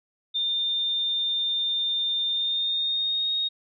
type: tone with pitch glide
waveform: sine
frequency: 3610 to 3733 Hz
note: A7 to A#7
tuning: +44 to +2 cents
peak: -23 dBFS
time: 0.34-3.49 s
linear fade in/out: 20 ms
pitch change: +58 cents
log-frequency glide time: 2.29-3.31 s
effects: none

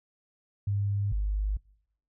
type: tone pair in turn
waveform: sine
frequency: 100.9 / 50.71 Hz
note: G#2 / G#1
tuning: -49 / -41 cents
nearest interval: octave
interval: 1192 cents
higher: first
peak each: -25 dBFS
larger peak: neither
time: 0.67-1.12 / 1.12-1.57 s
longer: neither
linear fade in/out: 5 ms
effects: noise-tail reverb RT60 0.8 s tail -25 dB re dry

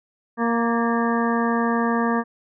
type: harmonic tone with a mistuned harmonic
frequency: 233.1 Hz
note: A#3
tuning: in tune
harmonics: 1 / 2 / 3 / 4 / 5 / 7 / 8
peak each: -21 / -26 / -29 / -28 / -27 / -31 / -34 dBFS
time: 0.37-2.24 s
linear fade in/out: 50 ms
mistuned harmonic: 8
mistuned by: -49 cents
effects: none

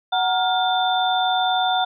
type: tone cluster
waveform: sine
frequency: 742 / 935 / 1410 / 3558 Hz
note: F#5 / A#5 / F6 / A7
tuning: +5 / +5 / +16 / +19 cents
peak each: -19 / -28 / -27 / -24 dBFS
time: 0.12-1.85 s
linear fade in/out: 10 ms
effects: none

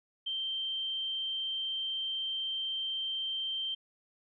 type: tone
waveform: sine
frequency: 3136 Hz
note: G7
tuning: in tune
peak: -32 dBFS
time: 0.26-3.75 s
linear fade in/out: 10 ms
effects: none

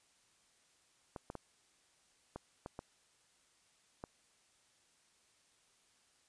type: clicks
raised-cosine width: 1 ms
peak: -29 dBFS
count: 7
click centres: 1.162 / 1.301 / 1.353 / 2.36 / 2.661 / 2.791 / 4.039 s
effects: white hiss -71 dBFS RMS until 6.28 s + resampled to 22050 Hz

